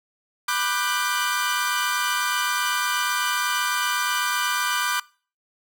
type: chord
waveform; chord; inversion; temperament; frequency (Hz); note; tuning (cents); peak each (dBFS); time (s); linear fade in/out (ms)
sawtooth; G major seventh; first; equal with one note detuned; 987.8 / 1187.6 / 1480 / 1568; B5 / D6 / F#6 / G6; 0 / +19 / 0 / 0; -25 / -22 / -24 / -25; 0.48-5; 5
effects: noise-tail reverb RT60 0.4 s tail -23 dB re dry